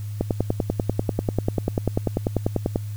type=click train; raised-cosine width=2 ms; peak=-7 dBFS; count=27; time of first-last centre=0.21-2.759 s; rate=10.2 Hz; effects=added 104 Hz sine -28 dBFS peak until 2.96 s + white hiss -50 dBFS RMS until 2.96 s